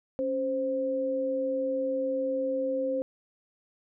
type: tone pair together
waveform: sine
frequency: 275.3 / 523.3 Hz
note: C#4 / C5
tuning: -12 / 0 cents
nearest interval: major seventh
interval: 1112 cents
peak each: -33 / -27 dBFS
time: 0.19-3.02 s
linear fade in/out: 0 ms
effects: none